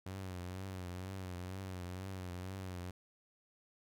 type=tone with vibrato; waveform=sawtooth; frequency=92.5 Hz; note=F#2; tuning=in tune; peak=-38 dBFS; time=0.06-2.91 s; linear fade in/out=5 ms; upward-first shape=triangle; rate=2.1 Hz; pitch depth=84 cents each way; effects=none